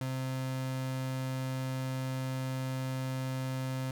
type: tone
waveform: 35% pulse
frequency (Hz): 130.81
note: C3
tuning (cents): 0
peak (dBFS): -31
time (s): 0.01-3.91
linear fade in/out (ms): 2
effects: none